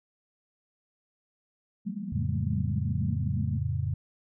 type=band-pass noise; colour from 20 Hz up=pink; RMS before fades=-35 dBFS; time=1.85-3.58 s; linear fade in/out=20 ms; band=170 to 230 Hz; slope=96 dB/octave
type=chord; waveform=sine; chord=F augmented; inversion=none; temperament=equal; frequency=87.31 / 110 / 138.59 Hz; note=F2 / A2 / C#3; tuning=0 / 0 / 0 cents; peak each=-31 dBFS; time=2.12-3.94 s; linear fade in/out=5 ms
effects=none